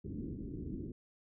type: low-pass noise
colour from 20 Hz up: white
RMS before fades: -42 dBFS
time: 0.04-0.92 s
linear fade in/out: 5 ms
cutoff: 360 Hz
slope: 48 dB/octave
effects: none